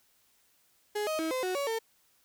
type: tone with pitch steps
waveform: 35% pulse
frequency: 418 / 626 / 320.9 / 514 / 368.5 / 563 / 450.9 Hz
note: G#4 / D#5 / E4 / C5 / F#4 / C#5 / A4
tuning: +11 / +10 / -46 / -31 / -7 / +27 / +42 cents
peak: -28 dBFS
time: 0.95-1.79 s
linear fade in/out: 10 ms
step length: 120 ms
effects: white hiss -68 dBFS RMS until 2.24 s